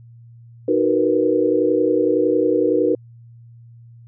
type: chord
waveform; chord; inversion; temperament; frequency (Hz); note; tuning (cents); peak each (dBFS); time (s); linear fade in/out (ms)
sine; B major seventh; first; just; 308.7 / 370.4 / 463 / 493.9; D#4 / F#4 / A#4 / B4; -14 / +2 / -12 / 0; -20; 0.68-2.95; 5
effects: added 117 Hz sine -41 dBFS peak until 4.07 s